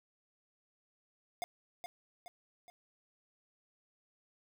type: tone with echo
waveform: square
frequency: 710 Hz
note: F5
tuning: 28 cents sharp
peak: -36 dBFS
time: 1.42-1.44 s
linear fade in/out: 0 ms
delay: 420 ms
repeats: 3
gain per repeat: -6 dB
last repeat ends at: 2.7 s
effects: none